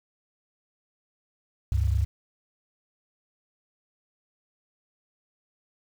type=tone pair together; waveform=sine; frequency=70 / 99 Hz; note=C#2 / G2; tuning=+18 / +18 cents; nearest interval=tritone; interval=600 cents; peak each=-23 / -25 dBFS; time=1.72-2.05 s; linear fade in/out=0 ms; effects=8-bit